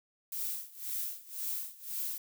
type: noise with tremolo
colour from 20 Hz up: violet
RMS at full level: -35 dBFS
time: 0.32-2.18 s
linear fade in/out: 2 ms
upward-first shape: sine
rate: 1.9 Hz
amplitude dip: 90%
effects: none